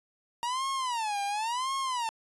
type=tone with vibrato; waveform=45% pulse; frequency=932.3 Hz; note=A#5; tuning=in tune; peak=-29 dBFS; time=0.43-2.09 s; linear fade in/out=0 ms; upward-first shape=sine; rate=0.94 Hz; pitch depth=260 cents each way; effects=resampled to 24000 Hz